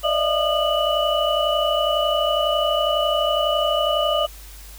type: tone cluster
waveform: sine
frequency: 584 / 616 / 666 / 1220 / 2957 Hz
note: D5 / D#5 / E5 / D#6 / F#7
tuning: -10 / -17 / +18 / -34 / -2 cents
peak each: -24 dBFS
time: 0.03-4.27 s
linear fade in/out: 20 ms
effects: added 50 Hz sine -39 dBFS peak until 4.78 s + white hiss -44 dBFS RMS until 4.78 s